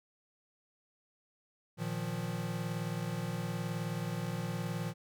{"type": "chord", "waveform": "square", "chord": "Bb suspended fourth", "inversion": "none", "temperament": "equal", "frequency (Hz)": [116.54, 155.56, 174.61], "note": ["Bb2", "Eb3", "F3"], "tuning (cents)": [0, 0, 0], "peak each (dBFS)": [-40, -40, -39], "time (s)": [1.77, 4.94], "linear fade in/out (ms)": 50, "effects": []}